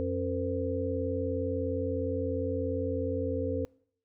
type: harmonic tone with a mistuned harmonic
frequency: 90.3 Hz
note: F#2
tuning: 42 cents flat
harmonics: 1 / 3 / 5 / 6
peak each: -34 / -34 / -34 / -34 dBFS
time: 0-3.65 s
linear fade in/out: 0 ms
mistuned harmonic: 6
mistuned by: -100 cents
effects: noise-tail reverb RT60 0.6 s tail -24 dB re dry